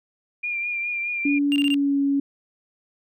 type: tone with vibrato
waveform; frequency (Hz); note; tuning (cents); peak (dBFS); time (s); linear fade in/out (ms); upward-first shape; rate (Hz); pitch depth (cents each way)
sine; 2400; D7; +37; -24; 0.43-1.39; 10; triangle; 4.8; 38
type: tone with pitch glide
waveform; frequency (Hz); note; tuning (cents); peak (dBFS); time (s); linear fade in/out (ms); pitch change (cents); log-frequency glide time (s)
sine; 285.6 to 279.2; D4 to C#4; -48 to +13; -18; 1.25-2.2; 5; -39; 1.54-2
type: tone bursts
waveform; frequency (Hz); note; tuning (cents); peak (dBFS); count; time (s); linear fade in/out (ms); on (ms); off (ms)
triangle; 2794; F7; 0; -21; 4; 1.52-1.742; 0; 39; 22
effects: none